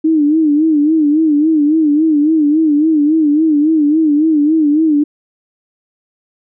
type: tone with vibrato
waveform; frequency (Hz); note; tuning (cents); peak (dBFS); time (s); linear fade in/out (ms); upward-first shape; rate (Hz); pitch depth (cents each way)
sine; 305.8; D#4; -30; -8; 0.04-5.04; 10; sine; 3.6; 96
effects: none